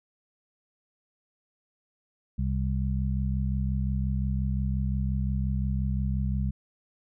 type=harmonic tone; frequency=65.7 Hz; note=C2; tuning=8 cents sharp; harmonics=1 / 2 / 3; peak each=-27 / -30 / -32 dBFS; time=2.38-6.51 s; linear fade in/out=10 ms; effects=none